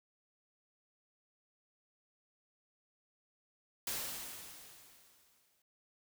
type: noise with exponential decay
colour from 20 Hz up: white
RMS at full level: -37 dBFS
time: 3.87-5.62 s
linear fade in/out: 2 ms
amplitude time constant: 380 ms
effects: none